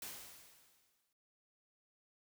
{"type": "noise with exponential decay", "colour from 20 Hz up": "white", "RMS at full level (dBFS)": -45, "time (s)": [0.02, 1.13], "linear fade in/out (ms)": 2, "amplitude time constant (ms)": 240, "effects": []}